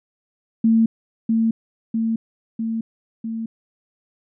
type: tone with echo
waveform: sine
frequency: 225.5 Hz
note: A3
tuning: 43 cents sharp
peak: -12 dBFS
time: 0.64-0.86 s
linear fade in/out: 5 ms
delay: 650 ms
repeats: 4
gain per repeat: -3 dB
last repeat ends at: 3.46 s
effects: none